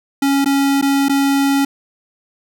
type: tone with dropouts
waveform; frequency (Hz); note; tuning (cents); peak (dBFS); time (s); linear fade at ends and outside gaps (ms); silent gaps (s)
square; 277.2; C#4; 0; -13; 0.22-1.65; 5; 0.446-0.458 / 0.814-0.824 / 1.085-1.094
effects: none